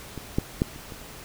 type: clicks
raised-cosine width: 3 ms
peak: -21 / -9 / -8 / -28 / -26 dBFS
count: 5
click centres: 0.177 / 0.385 / 0.619 / 0.761 / 0.922 s
effects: pink hiss -43 dBFS RMS until 1.24 s